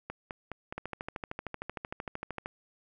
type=two click trains; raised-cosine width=0.5 ms; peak=-22 / -21 dBFS; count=4 / 23; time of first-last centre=0.1-0.725 / 0.78-2.459 s; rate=4.8 / 13.1 Hz; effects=none